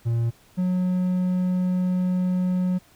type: tone pair in turn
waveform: triangle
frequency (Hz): 116.54 / 182.29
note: A#2 / F#3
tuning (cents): 0 / -26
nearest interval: minor sixth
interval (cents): 774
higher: second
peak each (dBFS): -18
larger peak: neither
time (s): 0.05-0.31 / 0.57-2.79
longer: second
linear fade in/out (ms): 20
effects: pink hiss -56 dBFS RMS until 2.95 s